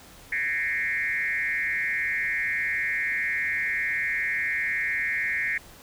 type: tone with frequency modulation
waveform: sine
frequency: 1975.5 Hz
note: B6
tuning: in tune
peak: -24 dBFS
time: 0.32-5.58 s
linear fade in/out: 5 ms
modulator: 151 Hz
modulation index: 1.8
effects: pink hiss -49 dBFS RMS until 5.82 s